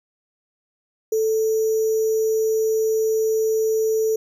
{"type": "tone with sample-and-hold", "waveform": "sine", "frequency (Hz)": 440, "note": "A4", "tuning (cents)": 0, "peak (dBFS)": -17, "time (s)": [1.12, 4.16], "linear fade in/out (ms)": 5, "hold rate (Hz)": 6300, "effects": []}